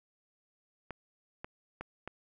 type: clicks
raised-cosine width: 0.5 ms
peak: -25 dBFS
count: 4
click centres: 0.907 / 1.445 / 1.81 / 2.076 s
effects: none